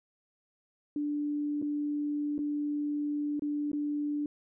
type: tone with dropouts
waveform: sine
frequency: 293.7 Hz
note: D4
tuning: in tune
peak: -29 dBFS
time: 0.96-4.26 s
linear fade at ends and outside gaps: 2 ms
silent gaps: 1.617-1.624 / 2.381-2.389 / 3.395-3.421 / 3.717-3.731 s
effects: none

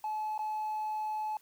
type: tone with dropouts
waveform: triangle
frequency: 859 Hz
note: A5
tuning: 42 cents flat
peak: -29 dBFS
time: 0.04-1.37 s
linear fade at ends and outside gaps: 2 ms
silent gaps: 0.379-0.391 s
effects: tanh soft clip ceiling -28 dBFS + white hiss -64 dBFS RMS until 1.41 s

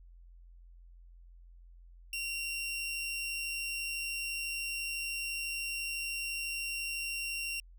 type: tone with amplitude modulation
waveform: sawtooth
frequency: 2752 Hz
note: F7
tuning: 26 cents flat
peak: -30 dBFS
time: 2.13-7.6 s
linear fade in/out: 2 ms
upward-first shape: sine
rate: 154 Hz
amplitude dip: 30%
effects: added 43 Hz sine -52 dBFS peak until 7.78 s

